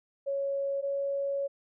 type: tone pair in turn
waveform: sine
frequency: 554.4 / 557 Hz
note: C#5 / C#5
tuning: 0 / +8 cents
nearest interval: unison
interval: 8 cents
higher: second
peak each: -28 dBFS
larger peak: neither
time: 0.26-0.82 / 0.82-1.48 s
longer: second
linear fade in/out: 20 ms
effects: none